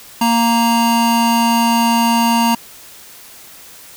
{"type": "tone pair together", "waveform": "square", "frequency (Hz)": [232.5, 932.3], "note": ["A#3", "A#5"], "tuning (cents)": [-4, 0], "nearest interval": "2 octaves", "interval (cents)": 2404, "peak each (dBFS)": -15, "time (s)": [0.21, 2.55], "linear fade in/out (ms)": 5, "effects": ["white hiss -39 dBFS RMS until 3.96 s"]}